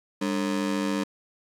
35% pulse ring-modulated tone, 246.9 Hz, B3, in tune, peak -20 dBFS, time 0.21-1.04 s, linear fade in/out 10 ms, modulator 47.1 Hz, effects low-pass 9000 Hz 12 dB/octave + 9-bit

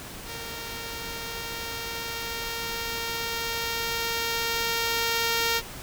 5% pulse tone with level ramp, 461.7 Hz, A#4, 17 cents flat, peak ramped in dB -25 to -11 dBFS, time 0.25-5.62 s, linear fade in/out 50 ms, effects pink hiss -40 dBFS RMS until 5.82 s

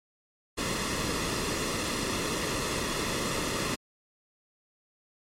pink noise with comb filter, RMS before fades -30 dBFS, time 0.57-3.76 s, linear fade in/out 20 ms, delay 1.3 ms, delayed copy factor -0.6, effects low-pass 9000 Hz 12 dB/octave + MP3 64 kbps

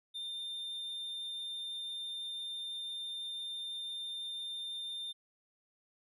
triangle tone, 3606 Hz, A7, 42 cents sharp, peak -37 dBFS, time 0.14-5.13 s, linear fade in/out 20 ms, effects resampled to 32000 Hz

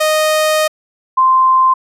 sawtooth / sine tone pair in turn, 620 / 1042.7 Hz, D#5 / C6, -6 / -6 cents, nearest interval major sixth, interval 900 cents, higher second, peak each -7 dBFS, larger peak neither, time 0-0.68 / 1.17-1.74 s, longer first, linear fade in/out 10 ms, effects resampled to 32000 Hz

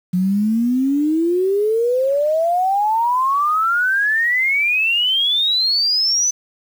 sine exponential sweep, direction up, 177.5 to 6110 Hz, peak -14 dBFS, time 0.13-6.31 s, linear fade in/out 10 ms, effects 7-bit

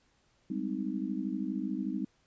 sine chord, Ab major seventh, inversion third, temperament just, 194.67 / 207.7 / 259.6 / 311.5 Hz, G3 / Ab3 / C4 / Eb4, -12 / 0 / -13 / +2 cents, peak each -37 / -38 / -36 / -37 dBFS, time 0.5-2.05 s, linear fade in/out 5 ms, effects pink hiss -70 dBFS RMS until 2.26 s + resampled to 16000 Hz

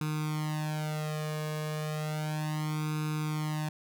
sawtooth tone with flanger, 153.4 Hz, D#3, 24 cents flat, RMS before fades -33 dBFS, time 0.01-3.69 s, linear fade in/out 2 ms, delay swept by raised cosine 0.79 to 1.78 ms, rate 0.33 Hz, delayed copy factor +1, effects none

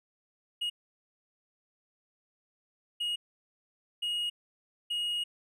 triangle tone bursts at uneven times, 2879 Hz, F#7, 48 cents flat, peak -28 dBFS, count 4, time 0.61-0.7 / 3-3.16 / 4.02-4.3 / 4.9-5.24 s, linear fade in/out 10 ms, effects none

